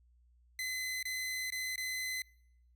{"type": "tone with dropouts", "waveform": "sawtooth", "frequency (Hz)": 2034, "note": "C7", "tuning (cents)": -50, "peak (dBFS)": -32, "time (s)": [0.59, 2.22], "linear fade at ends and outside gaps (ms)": 2, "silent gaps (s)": [[1.028, 1.053], [1.503, 1.522], [1.759, 1.778]], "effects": ["noise-tail reverb RT60 0.8 s tail -25 dB re dry", "added 60 Hz sine -63 dBFS peak until 2.75 s"]}